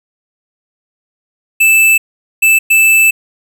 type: tone bursts at uneven times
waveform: square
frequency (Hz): 2637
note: E7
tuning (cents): 0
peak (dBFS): -6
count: 3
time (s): 1.6-1.98 / 2.42-2.59 / 2.7-3.11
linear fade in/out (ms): 10
effects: none